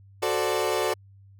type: chord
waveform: 30% pulse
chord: D dominant seventh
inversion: first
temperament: equal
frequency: 370 / 440 / 523.3 / 587.3 Hz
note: F#4 / A4 / C5 / D5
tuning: 0 / 0 / 0 / 0 cents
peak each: -26 / -25 / -29 / -27 dBFS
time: 0.22-0.94 s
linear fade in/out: 10 ms
effects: added 98 Hz sine -49 dBFS peak until 1.39 s